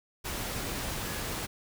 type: tone in noise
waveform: sine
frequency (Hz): 1686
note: G#6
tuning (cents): +26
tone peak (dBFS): -45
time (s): 1.03-1.24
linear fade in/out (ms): 20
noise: pink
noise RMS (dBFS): -35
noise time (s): 0.24-1.47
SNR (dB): -13
effects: none